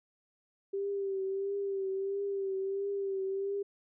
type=tone with vibrato; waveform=sine; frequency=392 Hz; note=G4; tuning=in tune; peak=-31 dBFS; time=0.73-3.63 s; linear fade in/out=10 ms; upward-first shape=triangle; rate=1.5 Hz; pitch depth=45 cents each way; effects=none

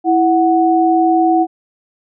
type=tone pair together; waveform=sine; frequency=329.6 / 739.9 Hz; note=E4 / F#5; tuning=0 / 0 cents; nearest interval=octave + major second; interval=1400 cents; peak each=-12 dBFS; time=0.04-1.47 s; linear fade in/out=50 ms; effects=none

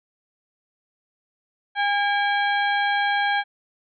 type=harmonic tone with a mistuned harmonic; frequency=812 Hz; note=G#5; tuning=39 cents flat; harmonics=1 / 2 / 3 / 4 / 5; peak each=-22 / -23 / -30 / -31 / -39 dBFS; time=1.75-3.44 s; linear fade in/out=50 ms; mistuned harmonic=3; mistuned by=-88 cents; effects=none

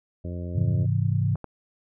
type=harmonic tone; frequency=87.7 Hz; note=F2; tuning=8 cents sharp; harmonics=1 / 2 / 3 / 4 / 5 / 6 / 7; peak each=-31 / -36 / -41 / -42 / -47 / -46 / -45 dBFS; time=0.24-0.86 s; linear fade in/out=10 ms
type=chord; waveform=sine; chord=Ab augmented; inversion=none; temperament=equal with one note detuned; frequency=103.83 / 133.33 / 164.81 Hz; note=Ab2 / C3 / E3; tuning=0 / +33 / 0 cents; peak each=-23 / -25 / -28 dBFS; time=0.55-1.36 s; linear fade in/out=10 ms
type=clicks; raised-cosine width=1 ms; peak=-26 / -22 dBFS; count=2; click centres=1.356 / 1.443 s
effects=none

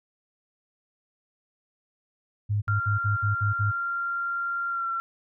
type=tone bursts; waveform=sine; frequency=103.83 Hz; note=G#2; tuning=in tune; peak=-22 dBFS; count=7; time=2.49-3.718 s; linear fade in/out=20 ms; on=130 ms; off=53 ms
type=tone with pitch glide; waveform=sine; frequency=1385 to 1357.3 Hz; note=F6 to F6; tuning=-15 to -50 cents; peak=-26 dBFS; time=2.68-5 s; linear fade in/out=0 ms; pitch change=-35 cents; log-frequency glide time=4.69-4.88 s
effects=none

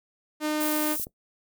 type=tone; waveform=sawtooth; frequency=304.5 Hz; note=D#4; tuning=37 cents flat; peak=-21 dBFS; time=0.4-0.97 s; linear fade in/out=50 ms
type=high-pass noise; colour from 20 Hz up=white; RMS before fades=-31 dBFS; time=0.6-1.05 s; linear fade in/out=10 ms; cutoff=10000 Hz; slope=12 dB/octave
type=clicks; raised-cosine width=2 ms; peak=-28 dBFS; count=2; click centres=0.998 / 1.069 s
effects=noise-tail reverb RT60 0.1 s tail -19 dB re dry

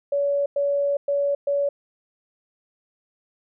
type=tone bursts at uneven times; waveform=sine; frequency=567 Hz; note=C#5; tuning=39 cents sharp; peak=-19 dBFS; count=4; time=0.12-0.46 / 0.56-0.97 / 1.08-1.35 / 1.47-1.69 s; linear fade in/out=5 ms; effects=none

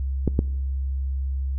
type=clicks; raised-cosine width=3 ms; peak=-7 dBFS; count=2; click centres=0.277 / 0.391 s; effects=noise-tail reverb RT60 1.0 s tail -22 dB re dry + added 67 Hz sine -23 dBFS peak until 1.58 s

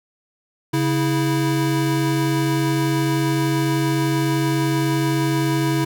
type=tone pair together; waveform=square; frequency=138.59 / 325.6 Hz; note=C#3 / E4; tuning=0 / -21 cents; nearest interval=octave + minor third; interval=1479 cents; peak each=-21 dBFS; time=0.73-5.85 s; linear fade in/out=10 ms; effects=none

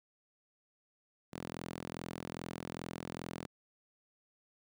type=tone with high-pass filter; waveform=sawtooth; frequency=42.45 Hz; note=F1; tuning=48 cents flat; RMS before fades=-44 dBFS; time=1.32-3.47 s; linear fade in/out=20 ms; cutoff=190 Hz; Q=1.1; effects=none

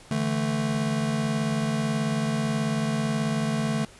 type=chord; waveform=square; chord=D suspended second; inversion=none; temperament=just; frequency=146.83 / 165.19 / 220.2 Hz; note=D3 / E3 / A3; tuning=0 / +4 / +2 cents; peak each=-29 / -33 / -27 dBFS; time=0.11-3.85 s; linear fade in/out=2 ms; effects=pink hiss -50 dBFS RMS until 3.99 s + resampled to 24000 Hz

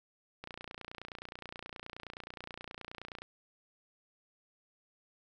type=click train; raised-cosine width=0.3 ms; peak=-27 dBFS; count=83; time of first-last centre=0.44-3.22 s; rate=29.5 Hz; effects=none

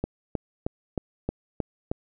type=click train; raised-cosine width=2 ms; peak=-13 dBFS; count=7; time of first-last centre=0.04-1.915 s; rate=3.2 Hz; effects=none

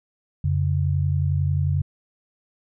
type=tone pair together; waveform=sine; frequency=89.33 / 140.5 Hz; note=F2 / C#3; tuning=+40 / +24 cents; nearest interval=minor sixth; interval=784 cents; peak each=-21 / -22 dBFS; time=0.44-1.82 s; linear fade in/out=5 ms; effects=none

